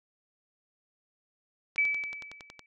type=click train; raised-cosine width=0.2 ms; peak=-26 dBFS; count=10; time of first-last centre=1.76-2.593 s; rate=10.8 Hz
type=tone with exponential decay; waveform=sine; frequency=2300 Hz; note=D7; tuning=37 cents flat; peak=-21 dBFS; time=1.78-2.66 s; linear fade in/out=1 ms; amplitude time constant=190 ms
effects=none